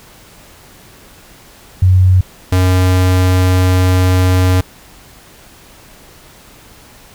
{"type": "tone pair in turn", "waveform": ["sine", "square"], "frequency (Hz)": [92.5, 91.97], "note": ["F#2", "F#2"], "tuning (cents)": [0, -10], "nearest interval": "unison", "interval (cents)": 10, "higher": "first", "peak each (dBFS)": [-5, -9], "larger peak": "first", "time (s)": [[1.82, 2.21], [2.52, 4.61]], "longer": "second", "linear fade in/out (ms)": 5, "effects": ["pink hiss -41 dBFS RMS until 7.14 s"]}